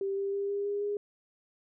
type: tone with pitch steps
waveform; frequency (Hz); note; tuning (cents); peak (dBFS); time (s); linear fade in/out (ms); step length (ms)
sine; 392 / 395.6 / 399.3 / 403 / 406.8 / 410.5; G4 / G4 / G4 / G4 / G#4 / G#4; 0 / +16 / +32 / +48 / -36 / -20; -29; 0.01-0.97; 2; 160
effects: none